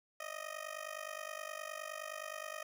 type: tone with amplitude modulation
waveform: 15% pulse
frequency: 622.3 Hz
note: D#5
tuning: in tune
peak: -32 dBFS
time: 0.2-2.63 s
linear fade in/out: 5 ms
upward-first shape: sine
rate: 49.6 Hz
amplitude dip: 90%
effects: none